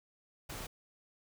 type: noise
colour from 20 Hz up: pink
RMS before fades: -43 dBFS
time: 0.49-0.67 s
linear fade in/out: 10 ms
effects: none